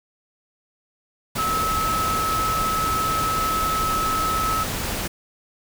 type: tone in noise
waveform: sine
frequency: 1295 Hz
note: E6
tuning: 31 cents flat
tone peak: -21 dBFS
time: 1.38-4.64 s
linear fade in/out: 10 ms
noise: pink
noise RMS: -27 dBFS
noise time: 1.35-5.08 s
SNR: +3 dB
effects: none